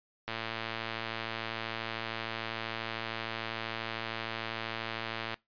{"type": "click train", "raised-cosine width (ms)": 0.3, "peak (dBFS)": -19, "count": 573, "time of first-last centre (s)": [0.28, 5.342], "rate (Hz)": 113, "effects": ["noise-tail reverb RT60 0.2 s tail -23 dB re dry", "resampled to 11025 Hz"]}